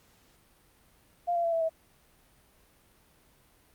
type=tone with pitch steps; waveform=sine; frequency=698.5 / 685.3 / 672.4 / 659.7 / 647.2 Hz; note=F5 / F5 / E5 / E5 / E5; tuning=0 / -33 / +34 / +1 / -32 cents; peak=-25 dBFS; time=1.27-1.695 s; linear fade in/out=20 ms; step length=85 ms; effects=pink hiss -63 dBFS RMS until 3.74 s + Opus 48 kbps